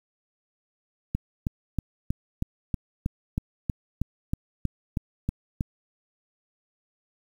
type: click train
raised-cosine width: 5 ms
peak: -13 dBFS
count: 15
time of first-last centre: 1.15-5.609 s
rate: 3.14 Hz
effects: 8-bit